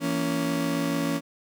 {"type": "chord", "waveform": "35% pulse", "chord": "A# diminished", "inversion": "second", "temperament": "just", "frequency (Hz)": [167.82, 233.1, 279.7], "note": ["E3", "A#3", "C#4"], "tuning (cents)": [31, 0, 16], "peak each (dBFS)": [-28, -30, -25], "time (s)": [0, 1.21], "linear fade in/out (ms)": 50, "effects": []}